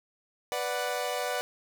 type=chord; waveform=sawtooth; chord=B minor; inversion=none; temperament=equal; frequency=493.9 / 587.3 / 740 Hz; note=B4 / D5 / F#5; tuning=0 / 0 / 0 cents; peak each=-30 dBFS; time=0.52-1.41 s; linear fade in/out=0 ms; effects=none